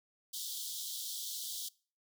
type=high-pass noise; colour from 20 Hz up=pink; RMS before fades=-41 dBFS; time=0.33-1.69 s; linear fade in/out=10 ms; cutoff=3200 Hz; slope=96 dB/octave; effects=noise-tail reverb RT60 0.4 s tail -23 dB re dry